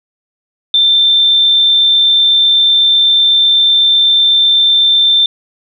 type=tone; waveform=sine; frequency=3566 Hz; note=A7; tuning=22 cents sharp; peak=-6 dBFS; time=0.74-5.26 s; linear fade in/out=2 ms; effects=none